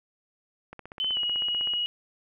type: click train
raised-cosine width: 0.5 ms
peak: -26 dBFS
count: 17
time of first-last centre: 0.73-1.736 s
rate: 15.9 Hz
type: tone with pitch glide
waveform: sine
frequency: 3049 to 2903 Hz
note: G7 to F#7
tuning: -49 to -34 cents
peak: -25 dBFS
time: 1-1.86 s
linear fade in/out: 0 ms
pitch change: -85 cents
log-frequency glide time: 1.12-1.18 s
effects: none